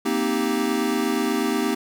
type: chord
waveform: square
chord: C minor seventh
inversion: third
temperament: equal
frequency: 233.1 / 261.6 / 311.1 / 392 Hz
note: Bb3 / C4 / Eb4 / G4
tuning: 0 / 0 / 0 / 0 cents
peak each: -27 dBFS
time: 0.05-1.75 s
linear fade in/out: 10 ms
effects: none